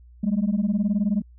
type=beating tone pair; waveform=sine; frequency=196 / 215 Hz; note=G3 / A3; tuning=0 / -40 cents; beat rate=19 Hz; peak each=-21 dBFS; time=0.23-1.22 s; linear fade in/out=10 ms; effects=tanh soft clip ceiling -16 dBFS + added 60 Hz sine -46 dBFS peak until 1.38 s